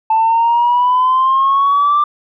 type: exponential sweep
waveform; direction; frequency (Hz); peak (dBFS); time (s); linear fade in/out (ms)
sine; up; 880 to 1186; -8; 0.1-2.04; 5
effects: tanh soft clip ceiling -6 dBFS